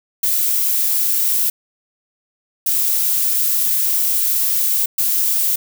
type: noise bursts at uneven times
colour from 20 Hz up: violet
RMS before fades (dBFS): -17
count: 3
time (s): 0.23-1.5 / 2.66-4.86 / 4.98-5.56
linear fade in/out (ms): 5
effects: none